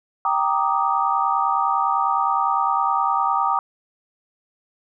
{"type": "chord", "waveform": "sine", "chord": "Eb major seventh", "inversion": "first", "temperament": "equal", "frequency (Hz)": [784, 932.3, 1174.7, 1244.5], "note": ["G5", "Bb5", "D6", "Eb6"], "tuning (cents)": [0, 0, 0, 0], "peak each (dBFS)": -23, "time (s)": [0.25, 3.59], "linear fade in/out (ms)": 2, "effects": []}